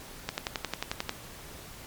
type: click train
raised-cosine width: 0.2 ms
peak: -12 dBFS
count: 10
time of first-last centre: 0.29-1.094 s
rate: 11.2 Hz
effects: pink hiss -46 dBFS RMS until 1.86 s + MP3 96 kbps